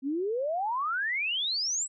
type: exponential sweep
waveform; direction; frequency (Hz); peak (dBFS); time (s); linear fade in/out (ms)
sine; up; 258 to 8070; -27; 0.02-1.88; 50
effects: none